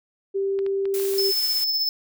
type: tone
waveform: sine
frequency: 392 Hz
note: G4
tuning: in tune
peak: -21 dBFS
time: 0.34-1.32 s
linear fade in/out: 20 ms
type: clicks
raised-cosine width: 0.3 ms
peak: -25 dBFS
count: 7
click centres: 0.59 / 0.664 / 0.855 / 0.998 / 1.052 / 1.138 / 1.196 s
type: noise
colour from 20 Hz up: blue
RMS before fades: -32 dBFS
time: 0.94-1.64 s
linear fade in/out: 0 ms
type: tone with tremolo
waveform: square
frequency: 5250 Hz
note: E8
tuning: 8 cents flat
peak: -20 dBFS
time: 1.18-1.89 s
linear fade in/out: 2 ms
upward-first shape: sine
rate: 16 Hz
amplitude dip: 35%
effects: none